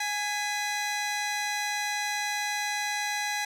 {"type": "tone pair together", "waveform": "20% pulse", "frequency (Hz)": [830.6, 2008], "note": ["G#5", "B6"], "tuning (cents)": [0, 28], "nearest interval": "octave + minor third", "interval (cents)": 1528, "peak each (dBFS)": [-25, -27], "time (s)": [0, 3.45], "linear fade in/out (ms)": 5, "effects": ["low-pass 12000 Hz 12 dB/octave"]}